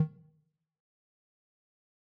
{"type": "tone with exponential decay", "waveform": "triangle", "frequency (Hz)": 156, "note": "D#3", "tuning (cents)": 5, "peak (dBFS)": -16, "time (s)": [0, 0.13], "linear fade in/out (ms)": 5, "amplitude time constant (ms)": 28, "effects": ["noise-tail reverb RT60 0.8 s tail -17 dB re dry"]}